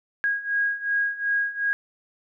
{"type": "beating tone pair", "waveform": "sine", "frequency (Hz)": [1639, 1641.7], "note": ["G#6", "G#6"], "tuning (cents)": [-23, -20], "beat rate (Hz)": 2.7, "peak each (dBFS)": [-27, -24], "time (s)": [0.24, 1.73], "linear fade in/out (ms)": 0, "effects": []}